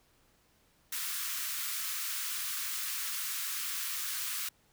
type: high-pass noise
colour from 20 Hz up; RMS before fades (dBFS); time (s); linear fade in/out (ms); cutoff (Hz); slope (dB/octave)
white; -36; 0.92-4.49; 5; 1100; 48
effects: pink hiss -68 dBFS RMS until 4.72 s